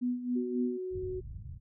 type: tone with tremolo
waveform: sine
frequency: 246.9 Hz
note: B3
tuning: in tune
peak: -27 dBFS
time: 0.01-0.78 s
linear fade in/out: 20 ms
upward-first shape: sine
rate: 3.7 Hz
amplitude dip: 70%
type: tone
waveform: sine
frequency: 370 Hz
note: F#4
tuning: in tune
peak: -34 dBFS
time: 0.35-1.21 s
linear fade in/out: 20 ms
type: low-pass noise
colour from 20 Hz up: white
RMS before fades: -43 dBFS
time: 0.9-1.6 s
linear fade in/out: 50 ms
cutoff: 110 Hz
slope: 24 dB/octave
effects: none